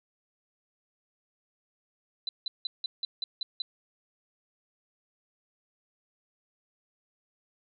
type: tone bursts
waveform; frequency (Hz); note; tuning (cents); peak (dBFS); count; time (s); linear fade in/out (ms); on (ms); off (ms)
sine; 4000; B7; +21; -29; 8; 2.27-3.62; 2; 20; 170
effects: none